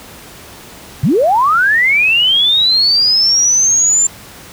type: linear sweep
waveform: sine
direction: up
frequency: 105.6 to 7280 Hz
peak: -8 dBFS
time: 1.03-4.07 s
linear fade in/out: 5 ms
effects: pink hiss -35 dBFS RMS until 4.52 s + high-pass 60 Hz 12 dB/octave

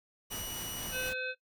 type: tone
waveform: 10% pulse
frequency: 2932 Hz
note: F#7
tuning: 16 cents flat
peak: -31 dBFS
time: 0.3-1.1 s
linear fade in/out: 20 ms
type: noise with tremolo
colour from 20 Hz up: pink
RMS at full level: -42 dBFS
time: 0.3-1.14 s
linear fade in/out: 20 ms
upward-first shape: sine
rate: 4.1 Hz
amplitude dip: 25%
type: harmonic tone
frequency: 511 Hz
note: C5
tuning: 41 cents flat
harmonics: 1 / 3 / 5 / 7 / 8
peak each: -40 / -37 / -39 / -48 / -49 dBFS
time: 0.91-1.35 s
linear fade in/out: 50 ms
effects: noise-tail reverb RT60 0.1 s tail -18 dB re dry

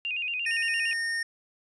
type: tone with vibrato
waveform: sine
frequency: 2637 Hz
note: E7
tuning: in tune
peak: -28 dBFS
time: 0.05-0.93 s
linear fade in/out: 0 ms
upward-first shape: square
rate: 8.7 Hz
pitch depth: 93 cents each way
type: tone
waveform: square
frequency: 1835 Hz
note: A#6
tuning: 28 cents flat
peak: -28 dBFS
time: 0.46-1.23 s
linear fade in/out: 5 ms
effects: resampled to 22050 Hz

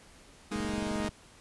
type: chord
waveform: sawtooth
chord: Ab suspended second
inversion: none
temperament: equal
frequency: 207.7 / 233.1 / 311.1 Hz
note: Ab3 / Bb3 / Eb4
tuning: 0 / 0 / 0 cents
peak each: -30 / -34 / -33 dBFS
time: 0.51-1.09 s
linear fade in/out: 10 ms
type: click train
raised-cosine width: 5 ms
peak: -28 dBFS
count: 13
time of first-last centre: 0.56-1.091 s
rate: 22.6 Hz
effects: pink hiss -56 dBFS RMS until 1.4 s + resampled to 24000 Hz

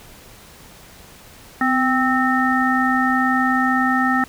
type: harmonic tone with a mistuned harmonic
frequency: 261.6 Hz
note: C4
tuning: in tune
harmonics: 1 / 3 / 5 / 7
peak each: -19 / -22 / -21 / -21 dBFS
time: 1.61-4.24 s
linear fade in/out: 2 ms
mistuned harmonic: 1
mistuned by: -42 cents
effects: pink hiss -44 dBFS RMS until 4.28 s

